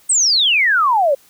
sine exponential sweep, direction down, 8600 to 531 Hz, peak -11 dBFS, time 0.09-1.15 s, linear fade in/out 10 ms, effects white hiss -51 dBFS RMS until 1.29 s

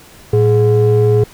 triangle ring-modulated tone, 153.4 Hz, D#3, 24 cents flat, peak -3 dBFS, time 0.33-1.24 s, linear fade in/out 5 ms, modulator 266 Hz, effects pink hiss -41 dBFS RMS until 1.33 s

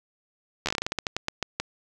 slowing click train, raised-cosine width 0.2 ms, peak -9 dBFS, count 16, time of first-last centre 0.66-1.6 s, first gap 12 ms, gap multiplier 1.21, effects none

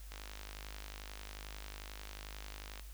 click train, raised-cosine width 0.2 ms, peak -29 dBFS, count 138, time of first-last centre 0.12-2.796 s, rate 51.2 Hz, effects added 50 Hz sine -47 dBFS peak until 2.93 s + white hiss -59 dBFS RMS until 2.93 s

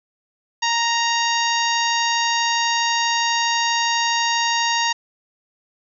harmonic tone with a mistuned harmonic, 932.3 Hz, A#5, in tune, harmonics 1 / 2 / 3 / 4 / 5 / 6 / 7, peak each -21 / -24 / -26 / -27 / -28 / -29 / -29 dBFS, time 0.62-4.93 s, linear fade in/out 10 ms, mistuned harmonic 7, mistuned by +28 cents, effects none

